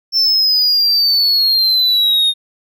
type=exponential sweep; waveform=triangle; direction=down; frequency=5380 to 3677 Hz; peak=-9 dBFS; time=0.12-2.34 s; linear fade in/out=50 ms; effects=none